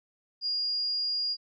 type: tone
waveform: sine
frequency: 4841 Hz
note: D#8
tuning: 48 cents flat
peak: -27 dBFS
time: 0.41-1.37 s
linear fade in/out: 50 ms
effects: none